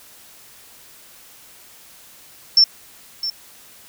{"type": "tone with echo", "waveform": "sine", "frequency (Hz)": 5390, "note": "E8", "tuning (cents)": 38, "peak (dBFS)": -8, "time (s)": [2.57, 2.64], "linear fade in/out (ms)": 2, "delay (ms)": 660, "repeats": 1, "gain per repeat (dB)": -13, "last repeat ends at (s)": 3.3, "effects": ["white hiss -46 dBFS RMS until 3.88 s"]}